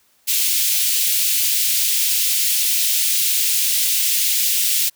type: high-pass noise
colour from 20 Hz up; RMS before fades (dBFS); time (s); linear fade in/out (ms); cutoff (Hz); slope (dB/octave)
white; -18; 0.27-4.9; 20; 2500; 24
effects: white hiss -59 dBFS RMS until 4.95 s